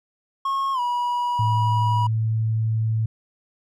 triangle tone with pitch glide, 1089 to 970.2 Hz, C#6 to B5, -31 to -31 cents, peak -19 dBFS, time 0.45-2.07 s, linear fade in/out 5 ms, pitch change -200 cents, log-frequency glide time 0.73-0.8 s
sine tone, 111 Hz, A2, 16 cents sharp, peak -19 dBFS, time 1.39-3.06 s, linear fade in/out 5 ms
effects none

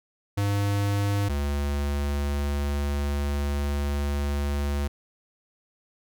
square tone pair in turn, 100.9 / 71.6 Hz, G#2 / D2, -49 / -43 cents, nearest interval tritone, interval 594 cents, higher first, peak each -23 / -25 dBFS, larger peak first, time 0.37-1.29 / 1.29-4.88 s, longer second, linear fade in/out 10 ms, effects none

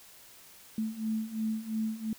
sine beating tone pair, 217.9 / 220.8 Hz, A3 / A3, -17 / +6 cents, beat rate 2.9 Hz, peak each -35 / -32 dBFS, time 0.78-2.13 s, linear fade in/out 2 ms, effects white hiss -54 dBFS RMS until 2.18 s

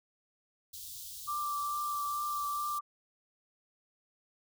white band-stop noise, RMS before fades -45 dBFS, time 0.73-2.79 s, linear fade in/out 10 ms, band 120 to 3300 Hz, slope 48 dB/octave
sine tone with vibrato, 1174.7 Hz, D6, in tune, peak -32 dBFS, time 1.27-2.81 s, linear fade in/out 20 ms, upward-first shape triangle, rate 2.3 Hz, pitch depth 16 cents each way
effects none

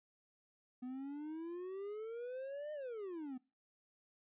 triangle exponential two-way sweep, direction up then down, 247.2 to 613 to 247.2 Hz, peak -40 dBFS, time 0.82-3.38 s, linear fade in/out 10 ms, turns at 2.73 s, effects noise-tail reverb RT60 0.3 s tail -22 dB re dry + resampled to 8000 Hz

